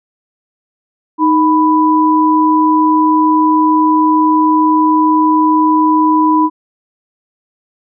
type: tone pair together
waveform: sine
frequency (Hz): 311.1 / 991.1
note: D#4 / B5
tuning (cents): 0 / +6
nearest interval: octave + minor sixth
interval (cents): 2006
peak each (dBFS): -10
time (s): 1.18-6.5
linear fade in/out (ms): 50
effects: none